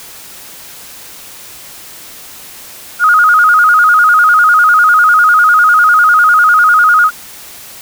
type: tone with vibrato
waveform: sine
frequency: 1342 Hz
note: E6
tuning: 31 cents sharp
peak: -4 dBFS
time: 2.99-7.11 s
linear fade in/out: 50 ms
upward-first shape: square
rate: 10 Hz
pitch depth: 110 cents each way
effects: white hiss -32 dBFS RMS until 7.81 s